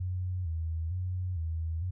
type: tone with vibrato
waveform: sine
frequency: 86.1 Hz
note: F2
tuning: 24 cents flat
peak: -30 dBFS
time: 0-1.91 s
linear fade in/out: 10 ms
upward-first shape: square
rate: 1.1 Hz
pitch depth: 100 cents each way
effects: none